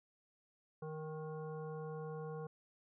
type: harmonic tone with a mistuned harmonic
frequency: 155.8 Hz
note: D#3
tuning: 3 cents sharp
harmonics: 1 / 3 / 5 / 7 / 9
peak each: -45 / -45 / -54 / -55 / -61 dBFS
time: 0.82-2.47 s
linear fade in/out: 5 ms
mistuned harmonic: 9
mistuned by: +22 cents
effects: none